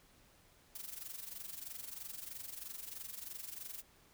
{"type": "noise with amplitude modulation", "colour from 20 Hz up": "blue", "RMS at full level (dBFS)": -44, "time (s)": [0.75, 3.82], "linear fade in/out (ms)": 5, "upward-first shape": "sine", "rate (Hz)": 23.1, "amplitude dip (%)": 75, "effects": ["pink hiss -66 dBFS RMS until 4.13 s"]}